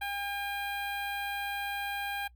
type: tone with notch filter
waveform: 15% pulse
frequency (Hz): 805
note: G5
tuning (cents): +46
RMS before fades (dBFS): -35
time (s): 0.01-2.28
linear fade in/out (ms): 10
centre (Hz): 6900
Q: 0.78
effects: noise-tail reverb RT60 0.1 s tail -23 dB re dry + added 60 Hz sine -55 dBFS peak until 2.35 s